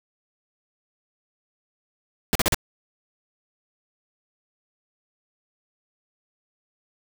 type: noise bursts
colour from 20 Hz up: pink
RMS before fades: -20 dBFS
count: 4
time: 2.33-2.545 s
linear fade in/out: 0 ms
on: 23 ms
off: 41 ms
effects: none